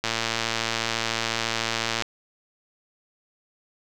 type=click train; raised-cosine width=0.2 ms; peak=-7 dBFS; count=227; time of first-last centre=0.04-2.022 s; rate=114 Hz; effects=none